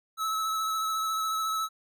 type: tone with vibrato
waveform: square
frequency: 1300 Hz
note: E6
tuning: 24 cents flat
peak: -28 dBFS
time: 0.17-1.69 s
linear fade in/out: 50 ms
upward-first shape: sine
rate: 14 Hz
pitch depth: 20 cents each way
effects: none